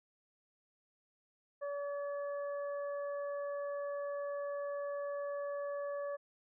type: harmonic tone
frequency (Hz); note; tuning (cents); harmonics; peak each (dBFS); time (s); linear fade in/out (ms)
571; D5; -49; 1 / 2 / 3; -37 / -47 / -52; 1.61-6.17; 20
effects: none